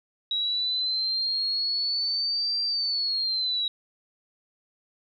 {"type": "linear two-way sweep", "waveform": "sine", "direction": "up then down", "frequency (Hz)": [3851, 4720, 3851], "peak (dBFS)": -24, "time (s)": [0.31, 3.68], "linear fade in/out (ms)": 2, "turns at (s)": 2.62, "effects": []}